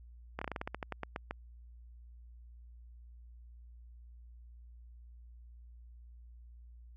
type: slowing click train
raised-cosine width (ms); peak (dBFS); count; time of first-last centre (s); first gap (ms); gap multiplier
0.5; -22; 14; 0.39-1.31; 25; 1.16
effects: added 59 Hz sine -51 dBFS peak until 6.96 s